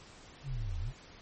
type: linear two-way sweep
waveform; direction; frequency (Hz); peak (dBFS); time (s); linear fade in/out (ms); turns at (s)
sine; down then up; 144.9 to 77.78 to 144.9; -36; 0.43-0.93; 50; 0.79
type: tone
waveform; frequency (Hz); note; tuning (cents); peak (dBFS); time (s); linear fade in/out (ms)
sine; 32.76; C1; +3; -35; 0.46-0.93; 50
effects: pink hiss -54 dBFS RMS until 1.21 s + MP3 32 kbps